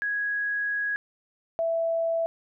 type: tone pair in turn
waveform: sine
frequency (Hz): 1661.2 / 661.9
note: G#6 / E5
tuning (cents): 0 / +7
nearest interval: octave + major third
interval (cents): 1593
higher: first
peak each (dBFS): -25 / -23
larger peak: second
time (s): 0.02-0.96 / 1.59-2.26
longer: first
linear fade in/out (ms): 0
effects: none